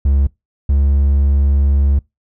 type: tone pair in turn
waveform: triangle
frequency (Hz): 69.3 / 69.94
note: C#2 / C#2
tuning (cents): 0 / +16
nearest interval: unison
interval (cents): 16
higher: second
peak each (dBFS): -8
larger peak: neither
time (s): 0.05-0.27 / 0.69-1.99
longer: second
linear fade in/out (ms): 5
effects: noise-tail reverb RT60 0.2 s tail -24 dB re dry